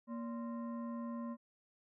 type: tone with frequency modulation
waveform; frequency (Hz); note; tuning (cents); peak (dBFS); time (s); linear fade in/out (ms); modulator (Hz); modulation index
sine; 234.9; A#3; +13; -39; 0.07-1.37; 50; 808; 0.59
effects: none